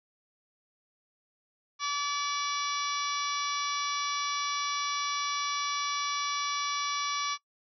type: harmonic tone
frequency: 575 Hz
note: D5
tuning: 37 cents flat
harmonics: 2 / 3 / 4 / 5 / 6 / 7 / 8 / 9 / 10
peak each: -31 / -43 / -38 / -44 / -39 / -41 / -45 / -42 / -37 dBFS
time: 1.79-7.38 s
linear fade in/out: 50 ms
effects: noise-tail reverb RT60 0.1 s tail -22 dB re dry